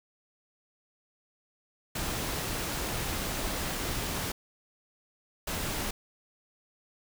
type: noise bursts at uneven times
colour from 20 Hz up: pink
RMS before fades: -33 dBFS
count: 2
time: 1.95-4.32 / 5.47-5.91 s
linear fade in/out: 5 ms
effects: none